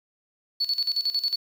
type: tone with tremolo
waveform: sine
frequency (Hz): 4435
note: C#8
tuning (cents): 0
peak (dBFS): -20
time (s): 0.6-1.36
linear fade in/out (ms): 10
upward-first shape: square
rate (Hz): 11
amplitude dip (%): 80
effects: tanh soft clip ceiling -16 dBFS + 8-bit